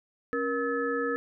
sine tone cluster, 274.6 / 473.4 / 1289 / 1725 Hz, C#4 / A#4 / E6 / A6, -16 / +27 / -39 / -35 cents, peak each -33 / -29 / -34 / -34 dBFS, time 0.33-1.16 s, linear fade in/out 0 ms, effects none

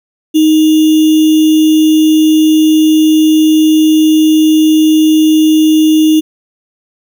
sine tone with sample-and-hold, 312.3 Hz, D#4, 7 cents sharp, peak -4 dBFS, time 0.34-6.21 s, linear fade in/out 20 ms, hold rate 3150 Hz, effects none

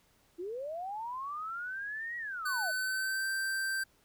sine linear two-way sweep, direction up then down, 329.6 to 1927 to 591 Hz, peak -36 dBFS, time 0.38-2.72 s, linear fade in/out 20 ms, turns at 2.17 s
square tone with pitch glide, 1502 to 1564 Hz, F#6 to G6, +26 to -4 cents, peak -32 dBFS, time 2.45-3.84 s, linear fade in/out 10 ms, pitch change +70 cents, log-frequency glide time 2.66-3.28 s
effects pink hiss -68 dBFS RMS until 4.04 s

